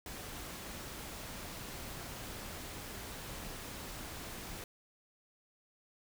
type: noise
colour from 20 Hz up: pink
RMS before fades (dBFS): -45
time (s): 0.06-4.64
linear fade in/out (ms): 2
effects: none